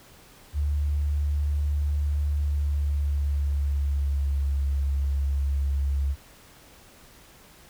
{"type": "tone with pitch glide", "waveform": "sine", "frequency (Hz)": [73, 69.42], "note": ["D2", "C#2"], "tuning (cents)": [-10, 3], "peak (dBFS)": -22, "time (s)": [0.53, 6.16], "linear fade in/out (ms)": 50, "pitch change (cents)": -87, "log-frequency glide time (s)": [2.34, 4.59], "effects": ["pink hiss -52 dBFS RMS until 7.69 s"]}